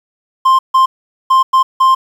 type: tone bursts at uneven times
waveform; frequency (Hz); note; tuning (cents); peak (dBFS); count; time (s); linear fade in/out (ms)
triangle; 1051; C6; +7; -4; 5; 0.45-0.59 / 0.74-0.86 / 1.3-1.43 / 1.53-1.63 / 1.8-1.95; 10
effects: 7-bit